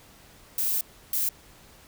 violet noise bursts at uneven times, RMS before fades -26 dBFS, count 2, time 0.58-0.81 / 1.13-1.29 s, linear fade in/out 2 ms, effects pink hiss -53 dBFS RMS until 1.87 s

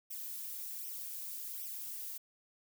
violet noise with flanger, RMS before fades -43 dBFS, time 0.1-2.18 s, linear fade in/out 10 ms, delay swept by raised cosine 0.34 to 3.94 ms, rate 1.3 Hz, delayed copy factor +0.95, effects none

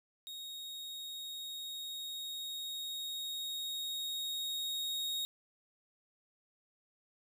40% pulse tone with level ramp, 3752 Hz, A#7, 11 cents sharp, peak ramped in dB -42 to -33 dBFS, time 0.27-5.25 s, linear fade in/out 0 ms, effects none

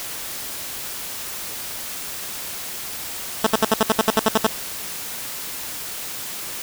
10% pulse tone bursts, 220 Hz, A3, in tune, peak -5 dBFS, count 12, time 3.44-4.467 s, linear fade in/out 2 ms, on 26 ms, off 65 ms, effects white hiss -31 dBFS RMS until 6.62 s

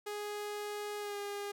sawtooth tone with pitch glide, 415.3 to 406.5 Hz, G#4 to G#4, 0 to -37 cents, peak -34 dBFS, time 0.06-1.52 s, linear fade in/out 10 ms, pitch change -37 cents, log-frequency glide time 0.99-1.17 s, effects none

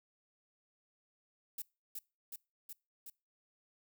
violet noise with echo, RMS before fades -41 dBFS, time 1.58-1.62 s, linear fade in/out 5 ms, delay 370 ms, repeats 4, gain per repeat -2 dB, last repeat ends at 3.1 s, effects noise-tail reverb RT60 0.3 s tail -25 dB re dry

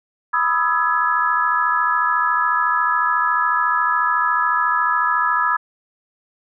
sine chord, E major seventh, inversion second, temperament equal with one note detuned, 987.8 / 1244.5 / 1318.5 / 1684.4 Hz, B5 / D#6 / E6 / G#6, 0 / 0 / 0 / +24 cents, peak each -21 dBFS, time 0.33-5.57 s, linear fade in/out 10 ms, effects none

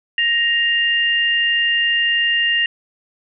sine tone pair together, 1870.8 / 2803 Hz, A#6 / F7, +6 / +6 cents, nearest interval perfect fifth, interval 700 cents, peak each -17 dBFS, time 0.18-2.66 s, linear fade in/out 2 ms, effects none

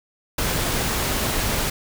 pink noise, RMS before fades -23 dBFS, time 0.38-1.7 s, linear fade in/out 5 ms, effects none

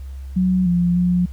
sine tone with pitch steps, 184.4 / 175.1 / 178.1 Hz, F#3 / F3 / F3, -6 / +5 / +34 cents, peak -14 dBFS, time 0.36-1.26 s, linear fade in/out 10 ms, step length 300 ms, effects added 67 Hz sine -29 dBFS peak until 1.32 s + pink hiss -54 dBFS RMS until 1.32 s

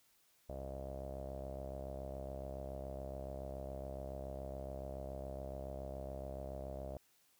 sawtooth tone with low-pass filter, 67.1 Hz, C2, 44 cents sharp, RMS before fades -45 dBFS, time 0.49-6.97 s, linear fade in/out 0 ms, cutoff 620 Hz, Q 8.4, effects white hiss -72 dBFS RMS until 7.39 s

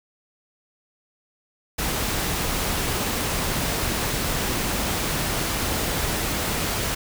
pink noise, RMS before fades -25 dBFS, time 1.78-6.95 s, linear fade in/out 10 ms, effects none

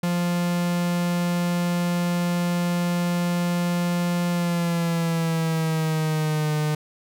45% pulse tone with pitch glide, 174.61 to 152.01 Hz, F3 to D#3, 0 to -40 cents, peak -21 dBFS, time 0.03-6.75 s, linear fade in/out 5 ms, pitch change -240 cents, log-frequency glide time 4.31-6.53 s, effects none

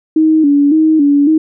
sine tone with vibrato, 300 Hz, D4, 37 cents sharp, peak -6 dBFS, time 0.16-1.38 s, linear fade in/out 5 ms, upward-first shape square, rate 1.8 Hz, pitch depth 84 cents each way, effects none

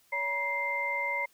sine tone cluster, 563 / 955 / 2092 Hz, C#5 / A#5 / C7, +27 / +42 / -1 cents, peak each -38 / -34 / -30 dBFS, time 0.12-1.26 s, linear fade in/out 10 ms, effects white hiss -65 dBFS RMS until 1.33 s

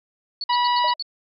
sine tone bursts, 4435 Hz, C#8, in tune, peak -25 dBFS, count 6, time 0.41-1.025 s, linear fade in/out 2 ms, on 30 ms, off 87 ms
harmonic tone, 974 Hz, B5, 24 cents flat, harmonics 1 / 2 / 3 / 4 / 5, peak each -18 / -30 / -29 / -30 / -35 dBFS, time 0.49-0.94 s, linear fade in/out 10 ms
sine tone with exponential decay, 617 Hz, D#5, 15 cents flat, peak -23 dBFS, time 0.84-0.96 s, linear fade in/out 5 ms, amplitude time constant 24 ms
effects none

